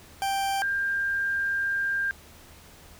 40% pulse / sine tone pair in turn, 785 / 1596.1 Hz, G5 / G6, +2 / +31 cents, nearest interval octave, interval 1229 cents, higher second, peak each -24 dBFS, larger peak neither, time 0.22-0.62 / 0.62-2.11 s, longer second, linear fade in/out 0 ms, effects added 78 Hz sine -55 dBFS peak until 2.99 s + pink hiss -51 dBFS RMS until 2.99 s

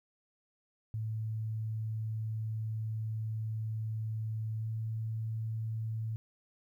sine tone with pitch glide, 110 to 111.21 Hz, A2 to A2, 0 to +19 cents, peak -33 dBFS, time 0.94-6.16 s, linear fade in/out 0 ms, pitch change +19 cents, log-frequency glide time 4.59-4.65 s, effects 12-bit

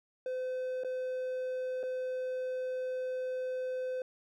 triangle tone with dropouts, 511 Hz, C5, 41 cents flat, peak -31 dBFS, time 0.26-4.02 s, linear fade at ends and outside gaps 2 ms, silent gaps 0.836-0.846 / 1.831-1.835 s, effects none

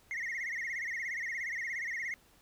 sine tone with vibrato, 1994 Hz, B6, 16 cents sharp, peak -32 dBFS, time 0.11-2.14 s, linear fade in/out 0 ms, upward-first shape sine, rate 17 Hz, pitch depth 150 cents each way, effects tanh soft clip ceiling -33 dBFS + pink hiss -64 dBFS RMS until 2.41 s

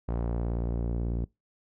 sawtooth tone with low-pass filter sweep, 58.27 Hz, A#1, in tune, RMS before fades -30 dBFS, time 0.08-1.25 s, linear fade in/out 10 ms, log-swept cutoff 870 to 350 Hz, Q 0.87, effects noise-tail reverb RT60 0.2 s tail -23 dB re dry

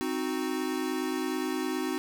square chord, C diminished, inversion none, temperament equal with one note detuned, 261.6 / 311.1 / 368.5 Hz, C4 / Eb4 / Gb4, 0 / 0 / -7 cents, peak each -34 dBFS, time 0.01-1.98 s, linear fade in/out 0 ms, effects none

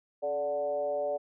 sine tone with frequency modulation, 582 Hz, D5, 16 cents flat, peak -28 dBFS, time 0.22-1.18 s, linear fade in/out 20 ms, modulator 152 Hz, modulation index 0.78, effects none

